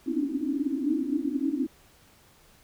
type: band-pass noise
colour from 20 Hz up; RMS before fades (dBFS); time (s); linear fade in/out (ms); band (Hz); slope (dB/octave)
pink; -28; 0.06-1.67; 10; 260 to 320; 96
effects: pink hiss -58 dBFS RMS until 2.63 s